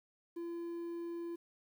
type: tone with quantisation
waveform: triangle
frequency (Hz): 340.1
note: F4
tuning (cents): -46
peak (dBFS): -37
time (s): 0.36-1.36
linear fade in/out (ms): 10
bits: 11
effects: none